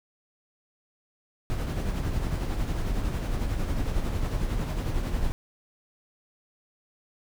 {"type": "noise with tremolo", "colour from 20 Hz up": "brown", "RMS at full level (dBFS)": -26, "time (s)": [1.5, 5.32], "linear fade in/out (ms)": 0, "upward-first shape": "sine", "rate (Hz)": 11, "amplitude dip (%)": 40, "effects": []}